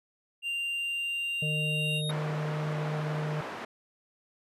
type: tone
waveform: triangle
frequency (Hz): 2784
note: F7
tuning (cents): -6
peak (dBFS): -28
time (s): 0.42-2.02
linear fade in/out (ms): 50
type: tone with exponential growth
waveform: square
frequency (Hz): 3729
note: A#7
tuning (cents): 0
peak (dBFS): -33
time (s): 0.77-2.11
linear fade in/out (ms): 5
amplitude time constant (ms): 290
type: harmonic tone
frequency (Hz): 152.4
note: D#3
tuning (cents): -36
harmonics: 1 / 3 / 4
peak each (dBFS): -30 / -41 / -42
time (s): 1.42-3.41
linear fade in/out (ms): 5
type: band-pass noise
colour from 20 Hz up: white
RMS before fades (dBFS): -39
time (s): 2.09-3.65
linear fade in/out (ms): 5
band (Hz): 190 to 1300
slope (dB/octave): 12
effects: resampled to 32000 Hz